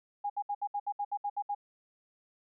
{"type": "tone bursts", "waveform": "sine", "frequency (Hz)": 818, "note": "G#5", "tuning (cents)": -26, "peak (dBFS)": -30, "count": 11, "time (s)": [0.24, 1.549], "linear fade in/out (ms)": 10, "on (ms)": 59, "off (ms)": 66, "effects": []}